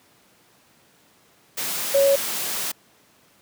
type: tone in noise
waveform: sine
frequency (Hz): 554.4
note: C#5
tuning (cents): 0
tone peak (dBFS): -14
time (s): 1.94-2.16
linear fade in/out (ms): 10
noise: white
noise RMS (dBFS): -27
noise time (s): 1.57-2.72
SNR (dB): +10
effects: pink hiss -57 dBFS RMS until 3.41 s + high-pass 150 Hz 12 dB/octave